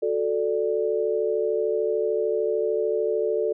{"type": "chord", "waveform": "sine", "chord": "D major", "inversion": "first", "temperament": "just", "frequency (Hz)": [367.1, 440.5, 587.3], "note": ["F#4", "A4", "D5"], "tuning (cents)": [-14, 2, 0], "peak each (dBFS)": [-28, -23, -28], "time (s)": [0.02, 3.53], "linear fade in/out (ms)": 10, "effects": []}